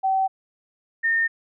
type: tone pair in turn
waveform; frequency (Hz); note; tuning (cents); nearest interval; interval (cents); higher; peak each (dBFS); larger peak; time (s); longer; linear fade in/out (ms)
sine; 767 / 1824.2; G5 / A#6; -38 / -38; octave + minor third; 1500; second; -18; neither; 0.03-0.28 / 1.03-1.28; neither; 20
effects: none